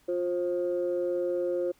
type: tone pair together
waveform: sine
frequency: 353 / 531.4 Hz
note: F4 / C5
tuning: +19 / +27 cents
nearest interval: perfect fifth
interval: 708 cents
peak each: -28 dBFS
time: 0.08-1.72 s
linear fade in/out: 10 ms
effects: tanh soft clip ceiling -20 dBFS + pink hiss -64 dBFS RMS until 1.79 s